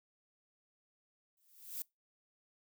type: noise with exponential growth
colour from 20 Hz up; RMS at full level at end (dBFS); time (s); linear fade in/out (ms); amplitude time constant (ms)
violet; -38; 1.37-1.82; 2; 96
effects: noise-tail reverb RT60 0.2 s tail -24 dB re dry